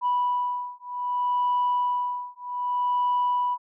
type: beating tone pair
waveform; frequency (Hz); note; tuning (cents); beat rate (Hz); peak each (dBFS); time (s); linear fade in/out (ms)
sine; 984 / 984.64; B5 / B5; -7 / -5; 0.64; -25; 0.01-3.58; 50
effects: tanh soft clip ceiling -17 dBFS